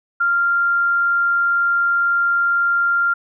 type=tone; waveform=sine; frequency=1391 Hz; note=F6; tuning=7 cents flat; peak=-14 dBFS; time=0.2-3.14 s; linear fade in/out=10 ms; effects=none